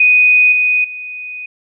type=tone with level steps; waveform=sine; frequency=2489 Hz; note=D#7; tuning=in tune; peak=-6 / -10 / -24 dBFS; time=0-1.46 s; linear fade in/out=5 ms; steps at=0.52 / 0.84 s; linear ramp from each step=5 ms; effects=none